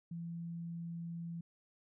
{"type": "tone", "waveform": "sine", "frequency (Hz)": 168.7, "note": "E3", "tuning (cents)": 40, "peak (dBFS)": -40, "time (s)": [0.11, 1.41], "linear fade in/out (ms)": 5, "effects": []}